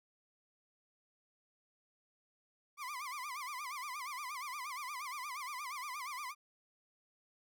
30% pulse tone with vibrato, 1096 Hz, C#6, 20 cents flat, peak -38 dBFS, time 2.77-6.35 s, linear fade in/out 50 ms, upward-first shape sine, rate 8.5 Hz, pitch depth 180 cents each way, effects none

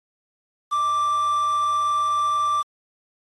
triangle tone with quantisation, 1174.7 Hz, D6, in tune, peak -17 dBFS, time 0.71-2.63 s, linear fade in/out 20 ms, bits 7, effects AAC 32 kbps

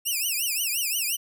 5% pulse tone with vibrato, 2677 Hz, E7, 26 cents sharp, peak -16 dBFS, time 0.05-1.17 s, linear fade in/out 20 ms, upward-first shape triangle, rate 5.7 Hz, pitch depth 240 cents each way, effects none

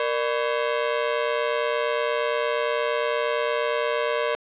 sawtooth ring-modulated tone, 532 Hz, C5, 29 cents sharp, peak -15 dBFS, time 0-4.35 s, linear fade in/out 0 ms, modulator 64.3 Hz, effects resampled to 8000 Hz + 9-bit

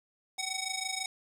10% pulse ring-modulated tone, 1500 Hz, F#6, 23 cents sharp, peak -21 dBFS, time 0.38-1.06 s, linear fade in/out 2 ms, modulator 737 Hz, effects low-pass 10000 Hz 12 dB/octave + 9-bit

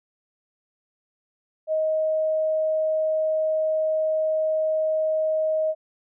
sine tone, 628 Hz, D#5, 16 cents sharp, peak -20 dBFS, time 1.67-5.75 s, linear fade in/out 50 ms, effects none

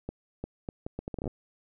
accelerating click train, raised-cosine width 2 ms, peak -21 dBFS, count 13, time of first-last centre 0.09-1.277 s, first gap 350 ms, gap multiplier 0.71, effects none

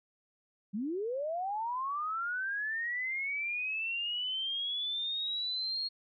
sine linear sweep, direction up, 185.9 to 4304 Hz, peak -32 dBFS, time 0.73-5.89 s, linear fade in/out 20 ms, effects none

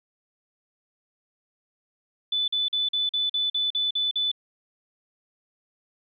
sine tone bursts, 3493 Hz, A7, 13 cents flat, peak -22 dBFS, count 10, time 2.32-4.316 s, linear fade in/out 5 ms, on 160 ms, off 44 ms, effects none

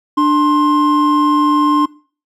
triangle tone pair together, 296.6 / 1057 Hz, D4 / C6, +17 / +17 cents, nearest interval octave + minor seventh, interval 2200 cents, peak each -10 / -11 dBFS, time 0.17-1.86 s, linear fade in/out 10 ms, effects noise-tail reverb RT60 0.4 s tail -21 dB re dry

